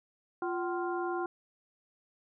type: harmonic tone with a mistuned harmonic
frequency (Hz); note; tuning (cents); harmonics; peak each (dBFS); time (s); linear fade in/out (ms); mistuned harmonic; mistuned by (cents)
349.2; F4; 0; 1 / 2 / 3 / 4; -33 / -37 / -39 / -41; 0.42-1.26; 2; 2; +150
effects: none